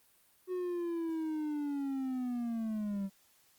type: linear sweep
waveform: triangle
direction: down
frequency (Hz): 369 to 192.3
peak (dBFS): -31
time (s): 0.47-3.1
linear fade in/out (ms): 50
effects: white hiss -67 dBFS RMS until 3.58 s + Opus 32 kbps

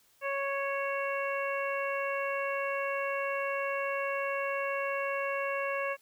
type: harmonic tone with a mistuned harmonic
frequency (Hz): 554.4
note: C#5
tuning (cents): 0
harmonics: 1 / 2 / 3 / 4 / 5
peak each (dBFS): -33 / -36 / -38 / -39 / -40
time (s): 0.21-5.97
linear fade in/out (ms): 50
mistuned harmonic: 5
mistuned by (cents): -26
effects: white hiss -66 dBFS RMS until 6.01 s

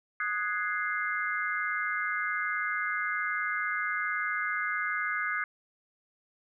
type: chord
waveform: sine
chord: Ab dominant seventh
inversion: second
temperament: equal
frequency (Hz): 1244.5 / 1480 / 1661.2 / 2093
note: Eb6 / Gb6 / Ab6 / C7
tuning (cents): 0 / 0 / 0 / 0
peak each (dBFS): -34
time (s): 0.2-5.44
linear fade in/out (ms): 2
effects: none

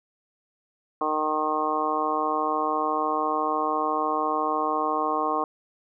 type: harmonic tone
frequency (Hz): 154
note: D#3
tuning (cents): -17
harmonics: 2 / 3 / 4 / 5 / 6 / 7 / 8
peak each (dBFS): -32 / -31 / -33 / -29 / -34 / -26 / -35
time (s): 1.01-5.44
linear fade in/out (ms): 2
effects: none

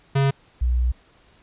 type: tone pair in turn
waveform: square / sine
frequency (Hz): 137.4 / 61.2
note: C#3 / B1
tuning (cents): -15 / -15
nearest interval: octave + major second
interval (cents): 1400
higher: first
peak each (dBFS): -17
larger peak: neither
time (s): 0.15-0.31 / 0.61-0.92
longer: second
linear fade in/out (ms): 10
effects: pink hiss -56 dBFS RMS until 1.42 s + resampled to 8000 Hz

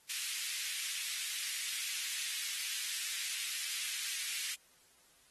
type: high-pass noise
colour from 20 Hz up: pink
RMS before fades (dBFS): -39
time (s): 0.09-4.55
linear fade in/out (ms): 10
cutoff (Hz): 2100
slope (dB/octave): 24
effects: white hiss -66 dBFS RMS until 5.3 s + AAC 32 kbps

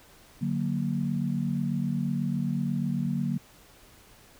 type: chord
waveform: sine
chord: D augmented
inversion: none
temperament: equal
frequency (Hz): 146.83 / 185 / 233.1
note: D3 / F#3 / A#3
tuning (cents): 0 / 0 / 0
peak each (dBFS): -30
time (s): 0.41-3.38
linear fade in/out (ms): 10
effects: pink hiss -55 dBFS RMS until 4.39 s

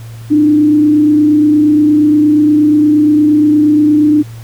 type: tone with frequency modulation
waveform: sine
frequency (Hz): 300.1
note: D4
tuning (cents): +38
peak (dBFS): -5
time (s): 0.3-4.23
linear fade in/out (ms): 20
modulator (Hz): 28.5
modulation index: 0.34
effects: added 114 Hz sine -26 dBFS peak until 4.43 s + pink hiss -40 dBFS RMS until 4.43 s

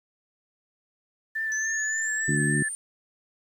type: tone with vibrato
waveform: sine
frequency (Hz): 1760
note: A6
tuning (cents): 0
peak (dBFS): -26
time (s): 1.35-2.69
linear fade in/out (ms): 10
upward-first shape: sine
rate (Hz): 3.5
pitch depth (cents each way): 24
type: linear sweep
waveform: sine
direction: up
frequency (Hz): 6000 to 9010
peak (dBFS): -31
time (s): 1.52-2.75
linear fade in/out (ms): 0
type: harmonic tone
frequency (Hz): 73.3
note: D2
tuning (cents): -3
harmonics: 2 / 3 / 4 / 5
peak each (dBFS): -25 / -29 / -30 / -33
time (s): 2.28-2.63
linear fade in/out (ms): 5
effects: 9-bit

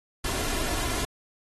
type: noise with comb filter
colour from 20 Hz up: pink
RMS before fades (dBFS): -29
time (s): 0.24-1.05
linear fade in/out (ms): 5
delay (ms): 2.9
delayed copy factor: +0.5
effects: AAC 32 kbps

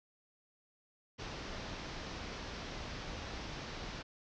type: low-pass noise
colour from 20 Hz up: pink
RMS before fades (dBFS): -44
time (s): 1.18-4.03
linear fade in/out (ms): 20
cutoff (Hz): 5900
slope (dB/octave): 48
effects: none

